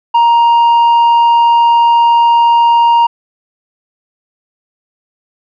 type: tone with tanh clipping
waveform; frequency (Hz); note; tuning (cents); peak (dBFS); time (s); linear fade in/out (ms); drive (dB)
sine; 937; A#5; +9; -6; 0.14-3.07; 10; 4
effects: none